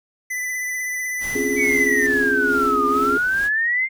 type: tone with vibrato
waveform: square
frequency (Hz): 2000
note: B6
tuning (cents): +21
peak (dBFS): -24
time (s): 0.3-2.07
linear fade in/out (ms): 10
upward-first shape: sine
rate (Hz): 16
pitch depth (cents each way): 20
type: noise with tremolo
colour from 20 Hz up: pink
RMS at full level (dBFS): -35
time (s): 1.19-3.5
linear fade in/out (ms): 50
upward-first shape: sine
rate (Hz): 2.3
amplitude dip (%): 50
type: chord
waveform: sine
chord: Db major seventh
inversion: third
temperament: just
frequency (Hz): 259.9 / 277.2 / 346.5 / 415.8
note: C4 / Db4 / F4 / Ab4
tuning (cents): -11 / 0 / -14 / +2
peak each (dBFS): -26 / -26 / -28 / -23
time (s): 1.35-3.18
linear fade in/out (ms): 5
type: exponential two-way sweep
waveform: sine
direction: down then up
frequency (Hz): 2302 to 1200 to 2126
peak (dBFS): -17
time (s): 1.56-3.89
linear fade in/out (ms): 50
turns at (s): 2.87
effects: none